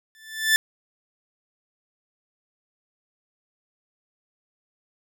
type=tone with exponential growth; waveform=sawtooth; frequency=1760 Hz; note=A6; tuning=in tune; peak=-10 dBFS; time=0.15-0.56 s; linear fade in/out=0 ms; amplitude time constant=89 ms; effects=none